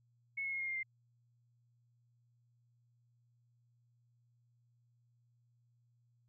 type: tone with pitch steps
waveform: sine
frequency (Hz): 2195 / 2175 / 2155 / 2135 / 2115 / 2096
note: C#7 / C#7 / C#7 / C7 / C7 / C7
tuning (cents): -18 / -33 / -49 / +34 / +18 / +2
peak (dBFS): -36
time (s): 0.37-0.832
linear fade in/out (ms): 10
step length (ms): 77
effects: added 119 Hz sine -70 dBFS peak until 6.28 s